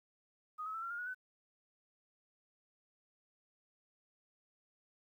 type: tone with pitch steps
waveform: sine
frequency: 1245 / 1285.2 / 1326.7 / 1369.5 / 1413.7 / 1459.3 / 1506.4 Hz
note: D#6 / E6 / E6 / F6 / F6 / F#6 / F#6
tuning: +1 / -44 / +11 / -34 / +21 / -24 / +31 cents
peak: -39 dBFS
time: 0.58-1.147 s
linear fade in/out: 20 ms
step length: 81 ms
effects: 12-bit